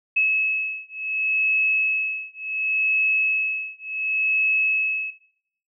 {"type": "beating tone pair", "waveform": "sine", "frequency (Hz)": [2583, 2583.69], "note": ["E7", "E7"], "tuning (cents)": [-36, -35], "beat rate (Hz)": 0.69, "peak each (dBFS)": -22, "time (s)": [0.16, 5.11], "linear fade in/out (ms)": 10, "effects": ["noise-tail reverb RT60 0.7 s tail -17 dB re dry"]}